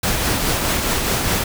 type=noise with tremolo; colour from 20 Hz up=pink; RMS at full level=-18 dBFS; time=0.03-1.44 s; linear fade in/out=5 ms; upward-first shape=triangle; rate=4.8 Hz; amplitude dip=35%; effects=none